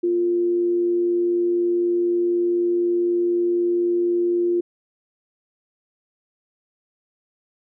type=tone with amplitude modulation; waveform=sine; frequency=349.2 Hz; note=F4; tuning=in tune; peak=-16 dBFS; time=0.03-4.61 s; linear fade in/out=10 ms; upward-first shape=sine; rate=104 Hz; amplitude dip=25%; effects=none